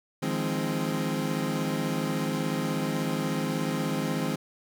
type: chord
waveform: 30% pulse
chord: F minor seventh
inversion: third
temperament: equal with one note detuned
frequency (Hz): 155.56 / 172.01 / 207.7 / 261.6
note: Eb3 / F3 / Ab3 / C4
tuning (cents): 0 / -26 / 0 / 0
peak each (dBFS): -29 / -32 / -30 / -29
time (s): 0.22-4.36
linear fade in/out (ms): 10
effects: none